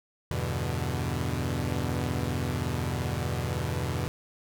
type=chord; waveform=sawtooth; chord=E minor seventh; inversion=none; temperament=equal; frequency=82.41 / 98 / 123.47 / 146.83 Hz; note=E2 / G2 / B2 / D3; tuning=0 / 0 / 0 / 0 cents; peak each=-29 / -31 / -28 / -31 dBFS; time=0.31-4.08 s; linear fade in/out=0 ms; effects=none